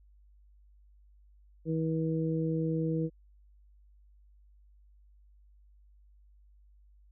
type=harmonic tone; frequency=160.9 Hz; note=E3; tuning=42 cents flat; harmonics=1 / 2 / 3; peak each=-30 / -33 / -35 dBFS; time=1.65-3.1 s; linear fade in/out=50 ms; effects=added 50 Hz sine -57 dBFS peak until 7.11 s